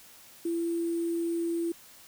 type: tone with sample-and-hold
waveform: sine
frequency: 337.1 Hz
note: E4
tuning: 39 cents sharp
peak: -27 dBFS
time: 0.45-1.72 s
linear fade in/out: 5 ms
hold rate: 8820 Hz
effects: white hiss -53 dBFS RMS until 2.07 s